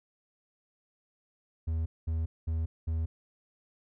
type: tone bursts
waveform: triangle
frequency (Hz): 80.8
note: E2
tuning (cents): -34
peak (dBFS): -26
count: 4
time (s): 1.67-3.06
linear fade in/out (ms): 10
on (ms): 190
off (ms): 210
effects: none